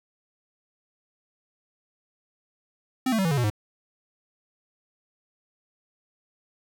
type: tone with pitch steps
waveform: square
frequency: 258.9 / 222.8 / 191.73 / 164.99 / 141.98 / 122.18 / 105.15 Hz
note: C4 / A3 / G3 / E3 / C#3 / B2 / G#2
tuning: -18 / +22 / -38 / +2 / +42 / -18 / +22 cents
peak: -22 dBFS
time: 3.06-3.501 s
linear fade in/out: 5 ms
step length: 63 ms
effects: 10-bit